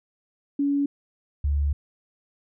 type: tone pair in turn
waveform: sine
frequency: 283.1 / 71.89 Hz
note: C#4 / D2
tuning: +37 / -36 cents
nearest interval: 2 octaves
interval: 2373 cents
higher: first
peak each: -20 dBFS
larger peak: neither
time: 0.59-0.86 / 1.44-1.73 s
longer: second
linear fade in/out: 5 ms
effects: none